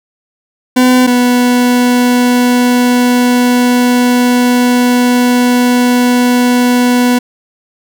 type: tone pair in turn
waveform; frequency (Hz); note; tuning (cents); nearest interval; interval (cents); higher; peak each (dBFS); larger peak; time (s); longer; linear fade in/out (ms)
40% pulse; 252.5 / 246.2; B3 / B3; +39 / -5; unison; 44; first; -4 / -6; first; 0.76-1.07 / 1.07-7.19; second; 10
effects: none